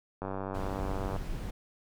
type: click train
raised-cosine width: 1 ms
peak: -22 dBFS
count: 92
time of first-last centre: 0.22-1.163 s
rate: 96.5 Hz
type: noise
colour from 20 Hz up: brown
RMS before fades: -36 dBFS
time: 0.54-1.51 s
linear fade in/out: 10 ms
effects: none